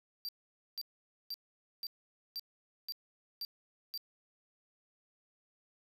square tone bursts, 4699 Hz, D8, in tune, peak -38 dBFS, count 8, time 0.25-3.976 s, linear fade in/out 0 ms, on 37 ms, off 490 ms, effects none

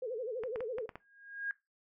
sine tone with vibrato, 471.3 Hz, A#4, 19 cents sharp, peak -35 dBFS, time 0.02-0.86 s, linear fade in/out 5 ms, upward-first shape sine, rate 12 Hz, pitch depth 180 cents each way
clicks, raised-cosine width 0.5 ms, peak -28 dBFS, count 6, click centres 0.436 / 0.559 / 0.606 / 0.784 / 0.892 / 0.956 s
sine tone with exponential growth, 1630 Hz, G#6, 33 cents flat, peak -31 dBFS, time 1-1.51 s, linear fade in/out 1 ms, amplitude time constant 110 ms
effects noise-tail reverb RT60 0.2 s tail -18 dB re dry

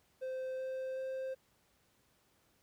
triangle tone with pitch steps, 519 / 522.3 / 525.6 Hz, C5 / C5 / C5, -14 / -3 / +8 cents, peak -35 dBFS, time 0.21-1.35 s, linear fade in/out 20 ms, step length 380 ms, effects pink hiss -72 dBFS RMS until 2.62 s + high-pass 60 Hz 12 dB/octave

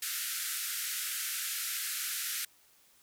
white band-pass noise, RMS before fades -36 dBFS, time 0.02-2.45 s, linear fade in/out 5 ms, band 1300 to 15000 Hz, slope 96 dB/octave, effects white hiss -64 dBFS RMS until 3.02 s

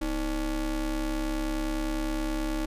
square ring-modulated tone, 140.2 Hz, C#3, 20 cents sharp, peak -25 dBFS, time 0.01-2.66 s, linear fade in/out 10 ms, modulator 175 Hz, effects resampled to 32000 Hz

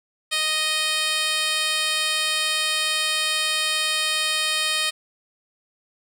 10% pulse tone with band-pass filter, 622.3 Hz, D#5, in tune, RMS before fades -23 dBFS, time 0.31-4.91 s, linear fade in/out 20 ms, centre 5600 Hz, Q 0.83, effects none

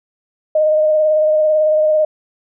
sine tone with vibrato, 617 Hz, D#5, 15 cents flat, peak -10 dBFS, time 0.55-2.05 s, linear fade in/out 5 ms, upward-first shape sine, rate 18 Hz, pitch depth 21 cents each way, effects none

